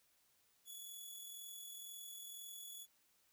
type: tone with amplitude modulation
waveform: 5% pulse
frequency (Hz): 3403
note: G#7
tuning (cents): +41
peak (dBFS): -40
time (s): 0.65-2.87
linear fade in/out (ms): 50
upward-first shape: sine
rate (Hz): 42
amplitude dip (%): 35
effects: white hiss -75 dBFS RMS until 3.32 s